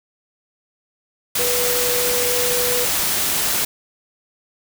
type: tone in noise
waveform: sine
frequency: 490.8 Hz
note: B4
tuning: 11 cents flat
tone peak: -22 dBFS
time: 1.39-2.85 s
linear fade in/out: 5 ms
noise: white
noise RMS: -20 dBFS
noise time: 1.35-3.65 s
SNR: -5 dB
effects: none